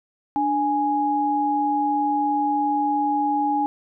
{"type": "tone pair together", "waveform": "sine", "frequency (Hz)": [293.8, 830.6], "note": ["D4", "G#5"], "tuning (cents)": [1, 0], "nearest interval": "octave + tritone", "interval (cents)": 1799, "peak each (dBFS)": [-24, -20], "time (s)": [0.36, 3.66], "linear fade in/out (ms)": 0, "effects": []}